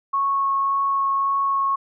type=tone with vibrato; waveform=sine; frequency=1100 Hz; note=C#6; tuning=14 cents flat; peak=-18 dBFS; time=0.13-1.76 s; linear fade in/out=10 ms; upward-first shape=triangle; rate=1.8 Hz; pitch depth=8 cents each way; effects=none